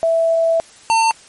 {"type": "tone pair in turn", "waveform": ["sine", "square"], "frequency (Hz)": [659, 901.4], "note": ["E5", "A5"], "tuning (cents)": [-1, 42], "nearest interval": "perfect fourth", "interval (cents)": 543, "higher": "second", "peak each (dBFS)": -12, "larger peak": "neither", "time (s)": [[0.03, 0.6], [0.9, 1.11]], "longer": "first", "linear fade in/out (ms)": 0, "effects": ["white hiss -44 dBFS RMS until 1.28 s", "MP3 48 kbps"]}